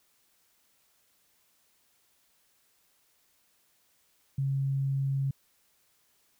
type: tone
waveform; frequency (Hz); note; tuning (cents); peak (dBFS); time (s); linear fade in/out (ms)
sine; 136.6; C#3; -25; -26; 4.38-5.31; 5
effects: white hiss -69 dBFS RMS until 6.39 s